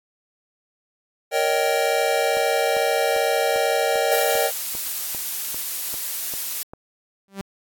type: chord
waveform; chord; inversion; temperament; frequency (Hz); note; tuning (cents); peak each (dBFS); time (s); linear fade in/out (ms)
square; Eb dominant seventh; second; just; 466.7 / 560 / 622.3 / 777.8; Bb4 / Db5 / Eb5 / G5; +2 / +18 / 0 / -14; -25; 1.31-4.51; 50
type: click train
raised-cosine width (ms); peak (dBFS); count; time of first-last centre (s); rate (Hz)
1; -23; 12; 2.37-6.735; 2.52
type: noise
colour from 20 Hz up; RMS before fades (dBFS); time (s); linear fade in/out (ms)
blue; -27; 4.12-6.63; 2
type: tone with exponential growth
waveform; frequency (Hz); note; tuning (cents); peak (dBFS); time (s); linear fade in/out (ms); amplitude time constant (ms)
sawtooth; 196; G3; 0; -21; 7.28-7.41; 0; 28
effects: AAC 64 kbps